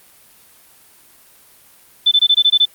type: tone bursts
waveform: sine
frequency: 3520 Hz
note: A7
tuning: in tune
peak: -8 dBFS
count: 8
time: 2.06-2.655 s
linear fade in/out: 10 ms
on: 56 ms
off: 21 ms
effects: white hiss -48 dBFS RMS until 2.74 s + Opus 32 kbps